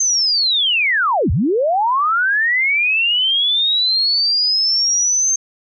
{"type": "linear two-way sweep", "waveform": "sine", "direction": "down then up", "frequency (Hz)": [6360, 61.5, 6360], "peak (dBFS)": -13, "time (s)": [0, 5.36], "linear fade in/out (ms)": 5, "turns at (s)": 1.31, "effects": []}